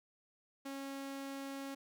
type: tone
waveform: sawtooth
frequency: 274.1 Hz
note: C#4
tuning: 19 cents flat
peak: -38 dBFS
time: 0.65-1.75 s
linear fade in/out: 10 ms
effects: none